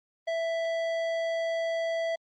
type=tone with tanh clipping; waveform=triangle; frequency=661 Hz; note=E5; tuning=5 cents sharp; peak=-29 dBFS; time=0.27-2.16 s; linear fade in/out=10 ms; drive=17 dB; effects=Opus 32 kbps